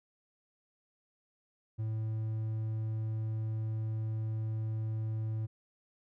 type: tone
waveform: triangle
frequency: 110 Hz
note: A2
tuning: in tune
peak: -30 dBFS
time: 1.78-5.47 s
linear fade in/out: 20 ms
effects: none